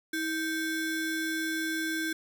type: ring-modulated tone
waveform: square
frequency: 943 Hz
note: A#5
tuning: 20 cents sharp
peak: -27 dBFS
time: 0.13-2.13 s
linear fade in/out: 5 ms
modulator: 622 Hz
effects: none